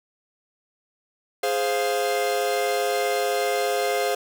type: chord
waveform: 45% pulse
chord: F minor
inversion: first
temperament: equal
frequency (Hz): 415.3 / 523.3 / 698.5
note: Ab4 / C5 / F5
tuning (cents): 0 / 0 / 0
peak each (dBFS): -26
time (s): 1.43-4.15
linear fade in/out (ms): 5
effects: none